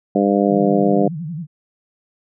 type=harmonic tone; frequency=100.4 Hz; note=G2; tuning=42 cents sharp; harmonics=2 / 3 / 4 / 5 / 6 / 7; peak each=-17 / -19 / -20 / -21 / -22 / -22 dBFS; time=0.15-1.08 s; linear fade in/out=5 ms
type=tone with vibrato; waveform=sine; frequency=162.3 Hz; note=E3; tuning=27 cents flat; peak=-24 dBFS; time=0.47-1.47 s; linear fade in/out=50 ms; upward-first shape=sine; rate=11 Hz; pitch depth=170 cents each way
effects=none